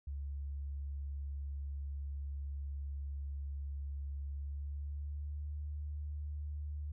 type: tone with pitch glide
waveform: sine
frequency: 70.3 to 73.88 Hz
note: C#2 to D2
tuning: +25 to +11 cents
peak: -38 dBFS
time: 0.07-6.92 s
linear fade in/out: 5 ms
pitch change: +86 cents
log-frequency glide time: 4.24-5.52 s
effects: none